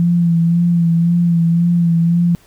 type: tone with vibrato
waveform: sine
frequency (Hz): 170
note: F3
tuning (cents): -46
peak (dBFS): -10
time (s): 0-2.35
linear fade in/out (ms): 0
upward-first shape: sine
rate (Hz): 1.9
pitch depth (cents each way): 32
effects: pink hiss -50 dBFS RMS until 2.46 s